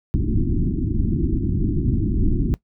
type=low-pass noise; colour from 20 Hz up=pink; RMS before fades=-20 dBFS; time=0.14-2.54 s; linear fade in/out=0 ms; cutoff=360 Hz; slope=96 dB/octave; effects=noise-tail reverb RT60 0.1 s tail -20 dB re dry